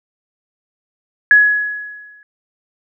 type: tone with exponential decay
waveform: sine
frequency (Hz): 1683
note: G#6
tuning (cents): +23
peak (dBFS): -3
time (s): 1.31-2.23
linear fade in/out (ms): 1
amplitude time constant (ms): 200
effects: none